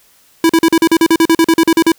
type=tone bursts; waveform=square; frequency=328.3 Hz; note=E4; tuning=7 cents flat; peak=-7 dBFS; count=16; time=0.44-1.919 s; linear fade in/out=2 ms; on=54 ms; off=41 ms; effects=white hiss -50 dBFS RMS until 1.98 s